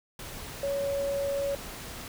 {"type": "tone in noise", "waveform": "sine", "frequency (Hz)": 559, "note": "C#5", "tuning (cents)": 14, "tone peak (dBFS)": -27, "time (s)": [0.63, 1.55], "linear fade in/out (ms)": 2, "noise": "pink", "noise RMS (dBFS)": -41, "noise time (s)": [0.19, 2.08], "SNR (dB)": 11, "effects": []}